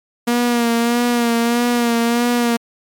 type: tone with vibrato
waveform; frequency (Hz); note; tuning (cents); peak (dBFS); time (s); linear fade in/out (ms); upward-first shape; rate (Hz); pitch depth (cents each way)
sawtooth; 237; A#3; +29; -10; 0.27-2.57; 10; sine; 1.6; 35
effects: MP3 96 kbps